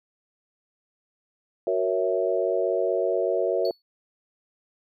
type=chord; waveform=sine; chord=F# dominant seventh; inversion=none; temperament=equal; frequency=370 / 466.2 / 554.4 / 659.3 Hz; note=F#4 / A#4 / C#5 / E5; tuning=0 / 0 / 0 / 0 cents; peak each=-27 dBFS; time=1.67-3.71 s; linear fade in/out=2 ms
type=tone with exponential decay; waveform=triangle; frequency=4435 Hz; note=C#8; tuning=in tune; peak=-31 dBFS; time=3.65-3.82 s; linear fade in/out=1 ms; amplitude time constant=35 ms
effects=none